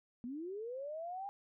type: linear sweep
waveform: sine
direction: up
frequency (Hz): 230 to 813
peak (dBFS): -40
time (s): 0.24-1.29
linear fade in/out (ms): 0
effects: none